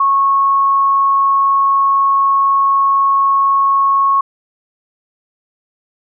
sine tone, 1099 Hz, C#6, 15 cents flat, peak -9 dBFS, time 0-4.21 s, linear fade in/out 5 ms, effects none

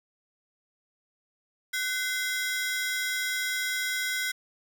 sawtooth ring-modulated tone, 1785 Hz, A6, 24 cents sharp, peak -21 dBFS, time 1.73-4.32 s, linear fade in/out 10 ms, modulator 275 Hz, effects 9-bit

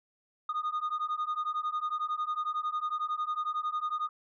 sine beating tone pair, 1225 / 1236 Hz, D#6 / D#6, -27 / -12 cents, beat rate 11 Hz, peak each -31 / -31 dBFS, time 0.49-4.09 s, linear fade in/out 5 ms, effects tanh soft clip ceiling -27 dBFS

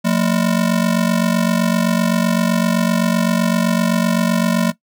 square ring-modulated tone, 203.1 Hz, G#3, 38 cents flat, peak -11 dBFS, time 0.04-4.72 s, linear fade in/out 20 ms, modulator 23.9 Hz, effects noise-tail reverb RT60 0.1 s tail -17 dB re dry

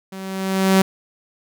sawtooth tone with level ramp, 191.1 Hz, G3, 44 cents flat, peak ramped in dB -28 to -6 dBFS, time 0.12-0.82 s, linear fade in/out 5 ms, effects none

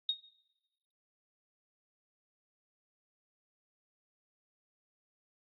sine tone with exponential decay, 3729 Hz, A#7, in tune, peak -25 dBFS, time 0.09-0.21 s, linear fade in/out 2 ms, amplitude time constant 25 ms, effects noise-tail reverb RT60 1.0 s tail -19 dB re dry + AAC 64 kbps

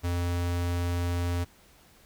square tone, 87.31 Hz, F2, in tune, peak -27 dBFS, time 0.03-1.45 s, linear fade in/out 20 ms, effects pink hiss -58 dBFS RMS until 2.05 s

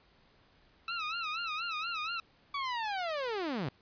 20% pulse tone with vibrato, 1310 Hz, E6, 11 cents flat, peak -29 dBFS, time 0.88-2.2 s, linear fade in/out 2 ms, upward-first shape sine, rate 4.2 Hz, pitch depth 120 cents each way
sawtooth linear sweep, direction down, 1148 to 116.54 Hz, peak -29 dBFS, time 2.54-3.69 s, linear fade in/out 5 ms
effects pink hiss -65 dBFS RMS until 3.81 s + resampled to 11025 Hz

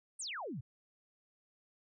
sine exponential sweep, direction down, 9570 to 104.3 Hz, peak -39 dBFS, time 0.19-0.61 s, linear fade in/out 10 ms, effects none

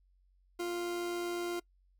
40% pulse tone with amplitude modulation, 349.2 Hz, F4, in tune, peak -32 dBFS, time 0.59-1.6 s, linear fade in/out 10 ms, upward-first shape sine, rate 108 Hz, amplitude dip 25%, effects noise-tail reverb RT60 0.1 s tail -23 dB re dry + added 46 Hz sine -65 dBFS peak until 1.99 s

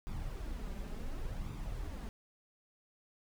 brown noise with flanger, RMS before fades -40 dBFS, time 0.07-2.09 s, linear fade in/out 0 ms, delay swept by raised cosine 0.83 to 5.13 ms, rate 0.69 Hz, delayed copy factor +0.5, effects none

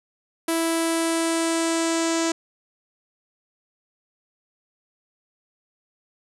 sawtooth tone with low-pass filter sweep, 329.6 Hz, E4, in tune, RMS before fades -23 dBFS, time 0.48-2.32 s, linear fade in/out 5 ms, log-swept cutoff 11000 to 7200 Hz, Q 3.2, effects none

